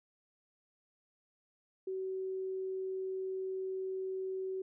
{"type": "tone", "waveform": "sine", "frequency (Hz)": 378.5, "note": "F#4", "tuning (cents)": 39, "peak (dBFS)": -35, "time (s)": [1.87, 4.62], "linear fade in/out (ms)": 5, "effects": []}